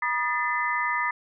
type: tone cluster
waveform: sine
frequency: 964 / 1224 / 1772 / 2031 Hz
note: B5 / D#6 / A6 / B6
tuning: -42 / -29 / +12 / +48 cents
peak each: -29 dBFS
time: 0.02-1.11 s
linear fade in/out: 5 ms
effects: none